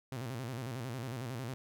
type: tone with vibrato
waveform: sawtooth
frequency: 123.47 Hz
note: B2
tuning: in tune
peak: -34 dBFS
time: 0.12-1.54 s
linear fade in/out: 0 ms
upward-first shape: square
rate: 11 Hz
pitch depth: 120 cents each way
effects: none